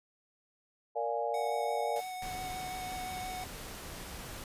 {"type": "chord", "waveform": "sine", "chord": "Bb dominant seventh", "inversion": "none", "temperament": "equal with one note detuned", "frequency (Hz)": [466.2, 585.3, 698.5, 830.6], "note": ["Bb4", "D5", "F5", "Ab5"], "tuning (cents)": [0, -6, 0, 0], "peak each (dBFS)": -36, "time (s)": [0.95, 2.01], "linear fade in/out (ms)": 20}
{"type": "tone with vibrato", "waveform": "square", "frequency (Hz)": 740, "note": "F#5", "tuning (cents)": 0, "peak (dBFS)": -39, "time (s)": [1.34, 3.44], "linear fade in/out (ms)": 2, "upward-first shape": "sine", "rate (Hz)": 5.8, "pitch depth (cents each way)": 12}
{"type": "noise with exponential decay", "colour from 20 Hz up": "white", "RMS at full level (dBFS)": -47, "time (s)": [1.96, 2.65], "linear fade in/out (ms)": 0, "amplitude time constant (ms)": 150}
{"type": "noise", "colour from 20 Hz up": "pink", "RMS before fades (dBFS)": -44, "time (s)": [2.22, 4.44], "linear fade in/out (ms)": 2}
{"effects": ["resampled to 32000 Hz"]}